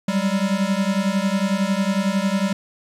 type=beating tone pair; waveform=square; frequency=190 / 201 Hz; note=F#3 / G3; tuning=+46 / +44 cents; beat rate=11 Hz; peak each=-22 dBFS; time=0.08-2.53 s; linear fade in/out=5 ms; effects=low-pass 9000 Hz 12 dB/octave + 9-bit